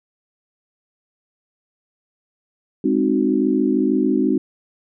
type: chord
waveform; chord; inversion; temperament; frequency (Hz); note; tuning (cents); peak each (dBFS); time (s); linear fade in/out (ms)
sine; Ab dominant seventh; none; equal with one note detuned; 207.7 / 261.6 / 307.9 / 370; Ab3 / C4 / Eb4 / Gb4; 0 / 0 / -18 / 0; -22 / -19 / -20 / -22; 2.84-4.38; 5
effects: none